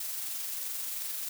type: noise with amplitude modulation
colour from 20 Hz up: blue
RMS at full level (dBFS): -35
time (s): 0-1.29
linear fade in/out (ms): 5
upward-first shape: sine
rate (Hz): 22.9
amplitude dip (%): 25
effects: none